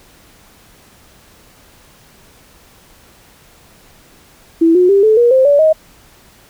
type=tone with pitch steps; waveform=sine; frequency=329.6 / 361.5 / 396.5 / 434.9 / 477 / 523.2 / 573.9 / 629.4 Hz; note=E4 / F#4 / G4 / A4 / A#4 / C5 / D5 / D#5; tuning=0 / -40 / +20 / -20 / +40 / 0 / -40 / +20 cents; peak=-6 dBFS; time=4.61-5.73 s; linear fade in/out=10 ms; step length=140 ms; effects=pink hiss -46 dBFS RMS until 6.49 s

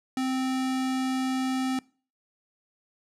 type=tone; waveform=square; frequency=260.5 Hz; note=C4; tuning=7 cents flat; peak=-26 dBFS; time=0.17-1.79 s; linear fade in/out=2 ms; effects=noise-tail reverb RT60 0.4 s tail -23 dB re dry + low-pass 10000 Hz 12 dB/octave

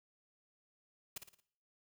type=noise with echo; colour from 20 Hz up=white; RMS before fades=-42 dBFS; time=1.16-1.18 s; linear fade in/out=5 ms; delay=56 ms; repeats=4; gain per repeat=-7 dB; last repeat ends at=1.404 s; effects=noise-tail reverb RT60 0.6 s tail -19 dB re dry

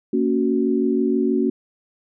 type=chord; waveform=sine; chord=F# major; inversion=first; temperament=just; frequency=231.2 / 277.5 / 370 Hz; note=A#3 / C#4 / F#4; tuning=-14 / +2 / 0 cents; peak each=-21 dBFS; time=0.13-1.5 s; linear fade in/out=5 ms; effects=none

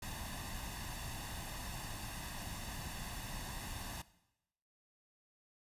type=noise with comb filter; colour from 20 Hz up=pink; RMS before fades=-44 dBFS; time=0.02-4.02 s; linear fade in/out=5 ms; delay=1.1 ms; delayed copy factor=+0.65; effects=noise-tail reverb RT60 0.9 s tail -18 dB re dry + resampled to 32000 Hz

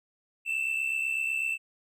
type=tone pair together; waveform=triangle; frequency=2637 / 2705 Hz; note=E7 / E7; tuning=0 / +44 cents; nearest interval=unison; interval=44 cents; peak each=-26 / -29 dBFS; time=0.45-1.58 s; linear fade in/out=50 ms; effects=tanh soft clip ceiling -22 dBFS

